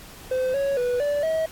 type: tone with pitch steps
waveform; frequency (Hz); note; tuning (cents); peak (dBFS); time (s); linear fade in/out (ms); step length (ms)
triangle; 514 / 555 / 490.7 / 581 / 641; C5 / C#5 / B4 / D5 / E5; -31 / +2 / -11 / -19 / -49; -19; 0.31-1.46; 5; 230
effects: pink hiss -44 dBFS RMS until 1.51 s + AAC 64 kbps